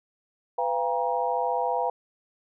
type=tone cluster; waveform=sine; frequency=501 / 688 / 802 / 945 Hz; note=B4 / F5 / G5 / A#5; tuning=+25 / -26 / +39 / +23 cents; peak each=-29 dBFS; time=0.58-1.9 s; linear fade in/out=5 ms; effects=none